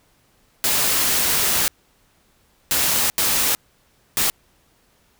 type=noise bursts at uneven times; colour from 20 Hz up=white; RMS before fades=-19 dBFS; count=4; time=0.64-1.68 / 2.71-3.1 / 3.18-3.55 / 4.17-4.3 s; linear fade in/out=0 ms; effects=pink hiss -60 dBFS RMS until 5.19 s